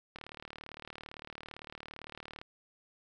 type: click train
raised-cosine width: 0.3 ms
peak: -28 dBFS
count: 86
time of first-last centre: 0.16-2.415 s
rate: 37.7 Hz
effects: none